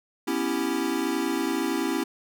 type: chord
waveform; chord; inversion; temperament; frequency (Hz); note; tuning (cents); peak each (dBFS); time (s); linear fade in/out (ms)
square; C# half-diminished seventh; third; equal with one note detuned; 248.2 / 277.2 / 329.6 / 392; B3 / C#4 / E4 / G4; +9 / 0 / 0 / 0; -33 / -30 / -29 / -33; 0.27-2.04; 10
effects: none